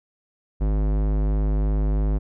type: tone with low-pass filter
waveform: square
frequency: 51.5 Hz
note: G#1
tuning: 14 cents flat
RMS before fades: -21 dBFS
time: 0.6-2.19 s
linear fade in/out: 20 ms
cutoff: 690 Hz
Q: 0.51
effects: none